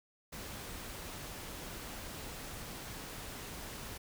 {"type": "noise", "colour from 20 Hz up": "pink", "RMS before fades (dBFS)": -45, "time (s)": [0.32, 3.98], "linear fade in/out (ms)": 10, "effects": []}